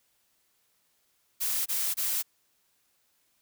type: noise bursts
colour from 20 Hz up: blue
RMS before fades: -29 dBFS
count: 3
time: 1.4-2.228 s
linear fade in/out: 20 ms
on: 260 ms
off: 24 ms
effects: white hiss -71 dBFS RMS until 3.41 s